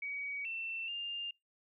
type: tone with pitch steps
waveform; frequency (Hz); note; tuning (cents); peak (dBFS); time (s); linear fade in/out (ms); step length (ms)
sine; 2261 / 2684 / 2804; C#7 / E7 / F7; +34 / +31 / +6; -37; 0.02-1.31; 5; 430
effects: noise-tail reverb RT60 0.2 s tail -26 dB re dry